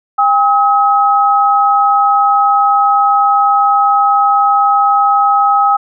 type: tone pair together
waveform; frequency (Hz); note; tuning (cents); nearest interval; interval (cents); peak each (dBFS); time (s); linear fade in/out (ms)
sine; 803.8 / 1276; G5 / D#6; +43 / +43; minor sixth; 800; -10; 0.18-5.77; 10
effects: none